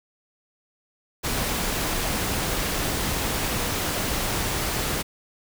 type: noise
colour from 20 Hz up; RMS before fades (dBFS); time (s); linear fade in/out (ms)
pink; -26; 1.23-5.03; 20
effects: none